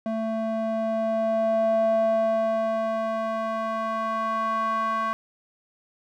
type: tone with band-pass filter sweep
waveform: square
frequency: 222.5 Hz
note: A3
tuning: 20 cents sharp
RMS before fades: -25 dBFS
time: 0.06-5.13 s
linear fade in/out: 0 ms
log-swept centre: 480 to 1200 Hz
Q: 4.4
effects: none